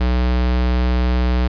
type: tone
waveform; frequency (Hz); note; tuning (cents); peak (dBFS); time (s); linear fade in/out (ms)
square; 61.74; B1; 0; -15; 0-1.48; 10
effects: resampled to 11025 Hz